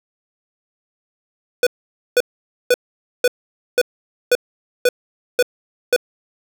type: tone bursts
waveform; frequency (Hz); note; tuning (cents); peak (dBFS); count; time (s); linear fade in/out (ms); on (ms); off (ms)
square; 493.9; B4; 0; -11; 9; 1.63-5.963; 2; 37; 500
effects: none